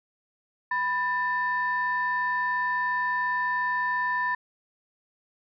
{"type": "tone pair together", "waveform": "sine", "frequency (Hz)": [990, 1781.4], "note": ["B5", "A6"], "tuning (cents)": [4, 21], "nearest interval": "minor seventh", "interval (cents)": 1017, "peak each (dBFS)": -26, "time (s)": [0.71, 4.35], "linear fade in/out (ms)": 5, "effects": ["tanh soft clip ceiling -17 dBFS"]}